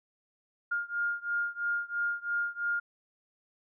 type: beating tone pair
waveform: sine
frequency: 1411 / 1414 Hz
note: F6 / F6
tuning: +17 / +21 cents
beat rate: 3 Hz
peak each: -32 / -33 dBFS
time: 0.71-2.8 s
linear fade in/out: 10 ms
effects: none